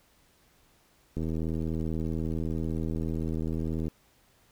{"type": "click train", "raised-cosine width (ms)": 3, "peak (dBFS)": -20, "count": 219, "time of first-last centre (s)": [1.17, 3.881], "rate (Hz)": 80.4, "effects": ["pink hiss -64 dBFS RMS until 4.51 s"]}